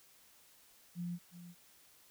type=tone with echo; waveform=sine; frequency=174.61 Hz; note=F3; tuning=in tune; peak=-37 dBFS; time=0.95-1.19 s; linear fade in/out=50 ms; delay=360 ms; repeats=1; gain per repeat=-12 dB; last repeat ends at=1.55 s; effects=white hiss -64 dBFS RMS until 2.1 s